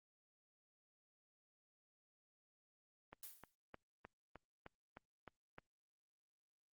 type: click train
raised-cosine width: 0.5 ms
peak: -37 dBFS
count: 9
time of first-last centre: 3.13-5.584 s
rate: 3.26 Hz
type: noise with exponential decay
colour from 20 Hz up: blue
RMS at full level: -48 dBFS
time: 3.23-3.55 s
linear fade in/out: 2 ms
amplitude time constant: 68 ms
effects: Opus 24 kbps